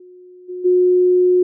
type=tone with level steps; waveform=sine; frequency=362.1 Hz; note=F#4; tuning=37 cents flat; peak=-39 / -25 / -10 dBFS; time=0-1.43 s; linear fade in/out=5 ms; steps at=0.48 / 0.64 s; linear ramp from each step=20 ms; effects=none